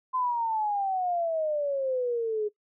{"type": "exponential sweep", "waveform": "sine", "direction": "down", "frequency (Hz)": [1034, 415.3], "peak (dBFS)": -25, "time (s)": [0.13, 2.49], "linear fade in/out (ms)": 20, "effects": ["noise-tail reverb RT60 0.1 s tail -20 dB re dry"]}